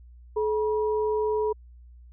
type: tone pair together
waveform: sine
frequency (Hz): 429 / 963.1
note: A4 / B5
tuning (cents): -44 / -44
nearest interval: octave + major second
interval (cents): 1400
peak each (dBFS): -23 / -31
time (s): 0.36-1.53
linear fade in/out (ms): 10
effects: added 60 Hz sine -46 dBFS peak until 2.12 s